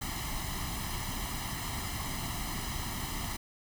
pink noise with comb filter, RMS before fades -36 dBFS, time 0.01-3.37 s, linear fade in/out 10 ms, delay 0.99 ms, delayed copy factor +0.75, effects none

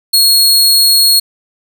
sawtooth tone, 4312 Hz, C#8, 49 cents flat, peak -3 dBFS, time 0.13-1.2 s, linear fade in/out 10 ms, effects none

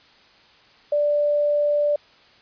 sine tone, 587.3 Hz, D5, in tune, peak -17 dBFS, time 0.92-1.96 s, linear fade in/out 5 ms, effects white hiss -53 dBFS RMS until 2.41 s + resampled to 11025 Hz

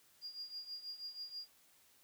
sine tone with tremolo, 4826 Hz, D8, 46 cents sharp, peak -40 dBFS, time 0.21-1.48 s, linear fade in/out 50 ms, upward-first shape triangle, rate 6.2 Hz, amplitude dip 85%, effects tanh soft clip ceiling -36 dBFS + white hiss -68 dBFS RMS until 2.03 s

